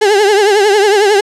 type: tone with vibrato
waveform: 35% pulse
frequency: 409.8 Hz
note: G#4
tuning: 23 cents flat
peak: -5 dBFS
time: 0.01-1.21 s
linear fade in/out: 10 ms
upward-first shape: triangle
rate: 11 Hz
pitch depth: 120 cents each way
effects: low-pass 8000 Hz 12 dB/octave